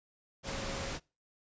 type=tone in noise; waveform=sine; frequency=545 Hz; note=C#5; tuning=29 cents flat; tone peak=-43 dBFS; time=0.43-0.94 s; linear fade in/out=50 ms; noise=pink; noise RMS=-38 dBFS; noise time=0.43-1 s; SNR=-8 dB; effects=noise-tail reverb RT60 0.3 s tail -24 dB re dry + resampled to 16000 Hz